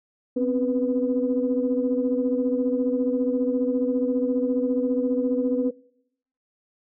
sine tone cluster, 253.6 / 268.3 / 493.1 Hz, B3 / C4 / B4, +46 / +44 / -3 cents, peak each -24 / -26 / -24 dBFS, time 0.36-5.71 s, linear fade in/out 10 ms, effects noise-tail reverb RT60 0.8 s tail -24 dB re dry + tanh soft clip ceiling -11 dBFS

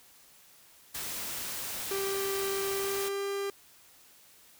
white noise, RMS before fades -37 dBFS, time 0.94-3.09 s, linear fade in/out 10 ms
45% pulse tone with pitch glide, 392 to 397.7 Hz, G4 to G4, 0 to +25 cents, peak -31 dBFS, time 1.91-3.5 s, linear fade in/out 2 ms, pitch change +25 cents, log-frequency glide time 2.68-3.23 s
effects white hiss -58 dBFS RMS until 4.59 s

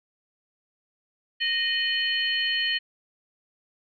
sine tone cluster, 1860 / 2474 / 3037 / 4289 Hz, A#6 / D#7 / F#7 / C8, -4 / -10 / +44 / +42 cents, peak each -27 / -33 / -26 / -32 dBFS, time 1.4-2.79 s, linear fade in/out 20 ms, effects none

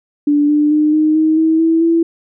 sine tone with pitch steps, 292.1 / 297.5 / 303.1 / 308.8 / 314.5 / 320.4 / 326.4 / 332.4 Hz, D4 / D4 / D#4 / D#4 / D#4 / E4 / E4 / E4, -9 / +22 / -45 / -13 / +19 / -49 / -17 / +15 cents, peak -9 dBFS, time 0.27-2.03 s, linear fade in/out 5 ms, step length 220 ms, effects none

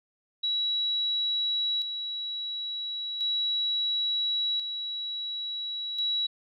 sine tone with tremolo, 3900 Hz, B7, 23 cents flat, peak -25 dBFS, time 0.43-6.27 s, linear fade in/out 10 ms, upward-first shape square, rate 0.36 Hz, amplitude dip 50%, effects none

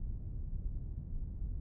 pink low-pass noise, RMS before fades -39 dBFS, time 0-1.6 s, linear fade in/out 5 ms, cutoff 100 Hz, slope 12 dB/octave, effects none

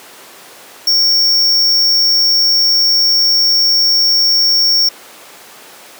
square tone, 5490 Hz, F8, 31 cents flat, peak -9 dBFS, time 0.87-4.89 s, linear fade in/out 5 ms, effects pink hiss -36 dBFS RMS until 5.99 s + high-pass 400 Hz 12 dB/octave

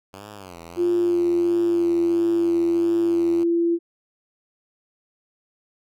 5% pulse tone with vibrato, 93.3 Hz, F#2, 15 cents sharp, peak -27 dBFS, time 0.13-3.44 s, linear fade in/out 10 ms, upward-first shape sine, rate 1.5 Hz, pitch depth 200 cents each way
sine tone with pitch glide, 349.2 to 339.3 Hz, F4 to F4, 0 to -50 cents, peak -17 dBFS, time 0.76-3.79 s, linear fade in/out 50 ms, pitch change -50 cents, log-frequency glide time 0.88-2.21 s
effects none

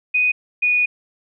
sine tone pair in turn, 2489 / 2465 Hz, D#7 / D#7, 0 / -17 cents, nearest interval unison, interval 17 cents, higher first, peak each -14 dBFS, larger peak neither, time 0.14-0.32 / 0.62-0.86 s, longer second, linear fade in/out 10 ms, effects none

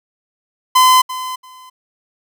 45% pulse tone with echo, 1022 Hz, C6, 41 cents flat, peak -7 dBFS, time 0.75-1.02 s, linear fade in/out 10 ms, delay 340 ms, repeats 2, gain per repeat -15 dB, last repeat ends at 1.7 s, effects none

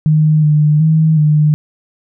sine tone with pitch steps, 154.3 / 150.6 / 158.3 / 151.3 Hz, D#3 / D3 / D#3 / D#3, -14 / +44 / +30 / -48 cents, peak -7 dBFS, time 0.06-1.54 s, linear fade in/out 0 ms, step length 370 ms, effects none

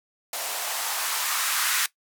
violet noise with band-pass filter sweep, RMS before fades -27 dBFS, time 0.33-1.86 s, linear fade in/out 2 ms, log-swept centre 610 to 1500 Hz, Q 2.1, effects noise-tail reverb RT60 0.1 s tail -18 dB re dry

